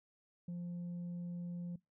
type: tone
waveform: sine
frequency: 174.61 Hz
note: F3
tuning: in tune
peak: -37 dBFS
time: 0.48-1.76 s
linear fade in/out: 5 ms
effects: noise-tail reverb RT60 0.2 s tail -23 dB re dry + tanh soft clip ceiling -39 dBFS